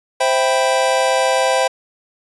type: chord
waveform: square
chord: C major seventh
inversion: none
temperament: equal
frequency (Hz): 523.3 / 659.3 / 784 / 987.8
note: C5 / E5 / G5 / B5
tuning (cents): 0 / 0 / 0 / 0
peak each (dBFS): -18 / -21 / -20 / -23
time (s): 0.2-1.68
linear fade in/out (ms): 10
effects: resampled to 24000 Hz